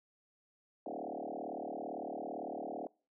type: tone with frequency modulation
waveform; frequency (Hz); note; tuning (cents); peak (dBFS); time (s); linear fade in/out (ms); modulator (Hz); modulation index
sine; 504; B4; +35; -38; 0.86-2.87; 2; 37.8; 7
effects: noise-tail reverb RT60 0.4 s tail -24 dB re dry + high-pass 200 Hz 12 dB/octave